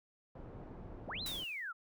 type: low-pass noise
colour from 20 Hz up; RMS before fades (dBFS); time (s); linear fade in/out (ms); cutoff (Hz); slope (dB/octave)
pink; -49; 0.35-1.44; 5; 710; 12
type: linear two-way sweep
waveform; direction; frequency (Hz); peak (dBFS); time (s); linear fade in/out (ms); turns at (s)
sine; up then down; 83.5 to 4186 to 1253; -39; 1.07-1.73; 20; 1.22
type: noise with exponential decay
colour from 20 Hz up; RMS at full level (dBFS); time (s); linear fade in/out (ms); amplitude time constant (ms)
white; -42; 1.26-1.72; 2; 99
effects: none